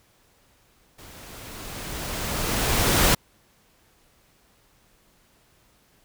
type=noise with level ramp; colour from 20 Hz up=pink; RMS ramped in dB=-46 to -17 dBFS; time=0.98-3.15 s; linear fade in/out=10 ms; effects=pink hiss -61 dBFS RMS until 6.04 s